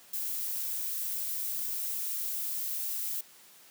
violet noise, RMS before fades -34 dBFS, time 0.13-3.21 s, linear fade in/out 5 ms, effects white hiss -56 dBFS RMS until 3.7 s + high-pass 150 Hz 12 dB/octave

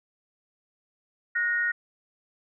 sine tone pair together, 1453.5 / 1864.7 Hz, F#6 / A#6, -31 / 0 cents, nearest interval major third, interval 431 cents, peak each -27 / -25 dBFS, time 1.35-1.72 s, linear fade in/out 10 ms, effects none

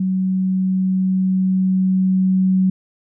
sine tone with level ramp, 187.6 Hz, F#3, 24 cents sharp, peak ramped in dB -16 to -12 dBFS, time 0-2.7 s, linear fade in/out 5 ms, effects none

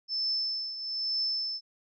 sine tone with tremolo, 5274 Hz, E8, in tune, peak -26 dBFS, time 0.08-1.61 s, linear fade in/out 50 ms, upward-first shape triangle, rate 1.1 Hz, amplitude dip 70%, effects none

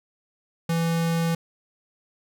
square tone, 166.3 Hz, E3, 16 cents sharp, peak -22 dBFS, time 0.69-1.35 s, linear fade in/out 5 ms, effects none

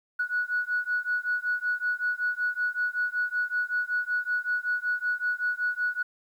sine beating tone pair, 1465 / 1470.3 Hz, F#6 / F#6, -18 / -11 cents, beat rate 5.3 Hz, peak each -28 dBFS, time 0.19-6.03 s, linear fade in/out 10 ms, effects tanh soft clip ceiling -18 dBFS + 10-bit

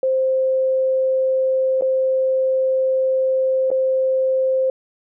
sine tone with dropouts, 524 Hz, C5, 2 cents sharp, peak -15 dBFS, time 0.03-4.7 s, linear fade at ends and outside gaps 2 ms, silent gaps 1.811-1.821 / 3.704-3.714 s, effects none

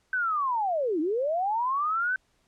sine linear two-way sweep, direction down then up, 1546 to 293.7 to 1546 Hz, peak -24 dBFS, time 0.13-2.16 s, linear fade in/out 2 ms, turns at 1 s, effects pink hiss -69 dBFS RMS until 2.47 s + low-pass 9000 Hz 12 dB/octave

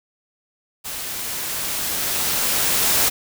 white noise with level ramp, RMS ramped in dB -30 to -17 dBFS, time 0.84-3.1 s, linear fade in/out 20 ms, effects none

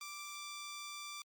10% pulse tone, 1174.7 Hz, D6, in tune, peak -36 dBFS, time 0.01-1.22 s, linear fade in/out 2 ms, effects Opus 32 kbps

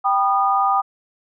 sine chord, G augmented, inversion none, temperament just, 784 / 980 / 1225 Hz, G5 / B5 / D#6, 0 / -14 / -27 cents, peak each -18 / -24 / -18 dBFS, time 0.04-0.82 s, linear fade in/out 20 ms, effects none

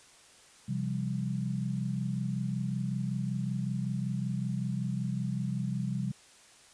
sine chord, C suspended fourth, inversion none, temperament equal with one note detuned, 130.81 / 170.63 / 196 Hz, C3 / F3 / G3, 0 / -40 / 0 cents, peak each -33 / -36 / -34 dBFS, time 0.68-6.12 s, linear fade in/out 10 ms, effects white hiss -57 dBFS RMS until 6.73 s + resampled to 22050 Hz

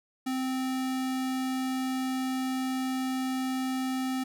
square tone, 260.1 Hz, C4, 10 cents flat, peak -29 dBFS, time 0.26-4.24 s, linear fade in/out 10 ms, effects none

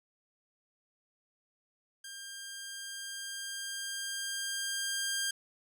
10% pulse tone with level ramp, 1600 Hz, G6, 35 cents sharp, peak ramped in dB -35 to -22 dBFS, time 2.04-5.31 s, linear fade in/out 5 ms, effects none

